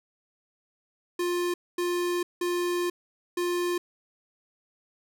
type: tone bursts at uneven times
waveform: square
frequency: 352 Hz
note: F4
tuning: 14 cents sharp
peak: -26 dBFS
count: 4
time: 1.19-1.54 / 1.78-2.23 / 2.41-2.9 / 3.37-3.78 s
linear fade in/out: 5 ms
effects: none